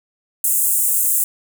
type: high-pass noise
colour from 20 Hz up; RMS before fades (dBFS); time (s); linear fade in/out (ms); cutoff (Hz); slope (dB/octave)
pink; -17; 0.44-1.24; 2; 7700; 48
effects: none